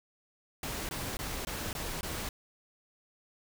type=noise bursts; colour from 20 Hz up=pink; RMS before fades=-37 dBFS; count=6; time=0.63-2.29 s; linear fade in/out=2 ms; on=260 ms; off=20 ms; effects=none

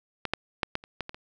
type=clicks; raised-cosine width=0.3 ms; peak=-13 / -9 / -8 / -12 / -29 / -15 / -21 / -26 dBFS; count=8; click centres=0.253 / 0.336 / 0.632 / 0.754 / 0.839 / 1.007 / 1.094 / 1.145 s; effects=none

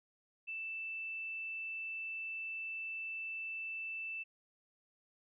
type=tone; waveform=sine; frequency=2650 Hz; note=E7; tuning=9 cents sharp; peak=-39 dBFS; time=0.47-4.24 s; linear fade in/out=20 ms; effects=none

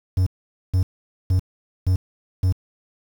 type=tone bursts; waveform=triangle; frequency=92.5 Hz; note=F#2; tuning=in tune; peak=-13 dBFS; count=5; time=0.17-2.525 s; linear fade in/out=5 ms; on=95 ms; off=470 ms; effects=7-bit

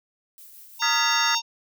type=noise with tremolo; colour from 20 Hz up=violet; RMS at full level=-45 dBFS; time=0.38-1.39 s; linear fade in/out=0 ms; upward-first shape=triangle; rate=5.7 Hz; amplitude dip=35%
type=harmonic tone; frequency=920 Hz; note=A#5; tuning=23 cents flat; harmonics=1 / 3 / 4 / 5 / 6 / 7; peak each=-27 / -30 / -27 / -31 / -27 / -30 dBFS; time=0.79-1.42 s; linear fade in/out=50 ms
type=chord; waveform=sine; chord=F half-diminished seventh; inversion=third; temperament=equal with one note detuned; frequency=1244.5 / 1396.9 / 1689.3 / 1975.5 Hz; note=Eb6 / F6 / Ab6 / Cb7; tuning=0 / 0 / +29 / 0 cents; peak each=-28 / -29 / -29 / -29 dBFS; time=0.82-1.35 s; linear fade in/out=2 ms
effects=none

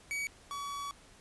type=tone pair in turn; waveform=45% pulse; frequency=2267 / 1133.5 Hz; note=C#7 / C#6; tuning=+38 / +38 cents; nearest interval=octave; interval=1200 cents; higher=first; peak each=-33 / -37 dBFS; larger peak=first; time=0.11-0.27 / 0.51-0.91 s; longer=second; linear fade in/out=0 ms; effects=pink hiss -58 dBFS RMS until 1.2 s + resampled to 24000 Hz

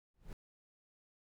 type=noise with exponential growth; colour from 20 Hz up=brown; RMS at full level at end=-41 dBFS; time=0.14-0.33 s; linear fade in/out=1 ms; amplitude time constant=41 ms; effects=none

